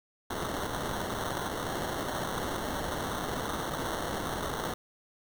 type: noise with sample-and-hold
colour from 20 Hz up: white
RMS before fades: -34 dBFS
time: 0.3-4.74 s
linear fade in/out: 5 ms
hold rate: 2450 Hz
effects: none